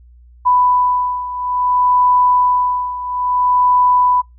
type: beating tone pair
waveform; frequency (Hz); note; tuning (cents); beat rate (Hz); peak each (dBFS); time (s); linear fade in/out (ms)
sine; 993 / 993.59; B5 / B5; +9 / +10; 0.59; -13 / -17; 0.45-4.22; 20
effects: noise-tail reverb RT60 0.2 s tail -26 dB re dry + added 60 Hz sine -41 dBFS peak until 4.38 s